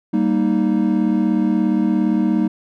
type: chord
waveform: triangle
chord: Eb major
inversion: first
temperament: equal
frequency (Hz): 196 / 233.1 / 311.1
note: G3 / Bb3 / Eb4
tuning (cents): 0 / 0 / 0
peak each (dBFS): -17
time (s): 0.13-2.48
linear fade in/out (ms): 10
effects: none